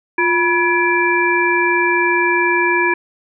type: tone cluster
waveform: sine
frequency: 351.2 / 974 / 1691 / 2349 Hz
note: F4 / B5 / G#6 / D7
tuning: +10 / -24 / +31 / 0 cents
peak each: -18 dBFS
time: 0.18-2.94 s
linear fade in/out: 5 ms
effects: none